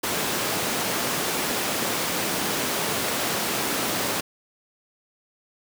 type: high-pass noise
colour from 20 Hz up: pink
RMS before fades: -26 dBFS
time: 0.03-4.21 s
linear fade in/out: 10 ms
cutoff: 210 Hz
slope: 12 dB/octave
effects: none